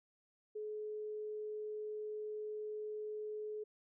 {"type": "tone", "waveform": "sine", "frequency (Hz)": 425.8, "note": "G#4", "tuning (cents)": 43, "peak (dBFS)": -40, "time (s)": [0.55, 3.64], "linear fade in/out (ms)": 10, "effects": []}